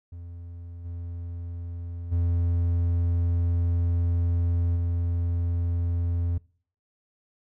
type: tone with level steps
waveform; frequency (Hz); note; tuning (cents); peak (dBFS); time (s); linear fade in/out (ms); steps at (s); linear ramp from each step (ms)
triangle; 86; F2; -26; -35 / -30 / -19 / -21; 0.12-6.38; 5; 0.84 / 2.11 / 4.75; 20
effects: noise-tail reverb RT60 0.5 s tail -24 dB re dry